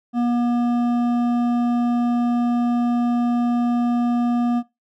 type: tone with hard clipping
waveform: triangle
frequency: 240.2 Hz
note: B3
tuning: 48 cents flat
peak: -19 dBFS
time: 0.13-4.63 s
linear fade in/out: 50 ms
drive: 13 dB
effects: noise-tail reverb RT60 0.2 s tail -18 dB re dry